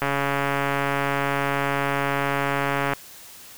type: click train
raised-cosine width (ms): 0.5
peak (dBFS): -8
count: 409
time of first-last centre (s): 0.02-2.934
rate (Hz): 140
effects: white hiss -44 dBFS RMS until 3.57 s